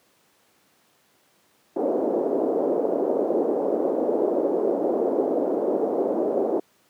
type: band-pass noise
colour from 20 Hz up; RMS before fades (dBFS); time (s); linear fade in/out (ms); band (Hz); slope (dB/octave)
pink; -23; 1.76-6.6; 5; 310 to 570; 24
effects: pink hiss -62 dBFS RMS until 6.89 s + high-pass 200 Hz 12 dB/octave